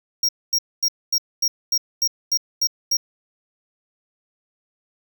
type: tone bursts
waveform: square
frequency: 5600 Hz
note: F8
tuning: 4 cents sharp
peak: -17 dBFS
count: 10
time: 0.23-2.97 s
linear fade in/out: 5 ms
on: 58 ms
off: 240 ms
effects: none